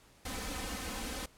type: noise with comb filter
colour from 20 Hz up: pink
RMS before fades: -39 dBFS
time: 0.25-1.26 s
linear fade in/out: 5 ms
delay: 3.9 ms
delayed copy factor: +0.9
effects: pink hiss -62 dBFS RMS until 1.37 s + low-pass 12000 Hz 12 dB/octave